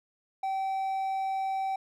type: tone with hard clipping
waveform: triangle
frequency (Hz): 771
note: G5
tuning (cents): -29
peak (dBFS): -29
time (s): 0.43-1.76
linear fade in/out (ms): 5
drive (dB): 6
effects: none